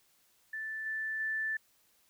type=tone with level steps; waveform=sine; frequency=1760 Hz; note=A6; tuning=in tune; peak=-36 / -33 / -31 dBFS; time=0.53-1.57 s; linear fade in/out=5 ms; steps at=0.86 / 1.2 s; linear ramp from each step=2 ms; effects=white hiss -69 dBFS RMS until 2.09 s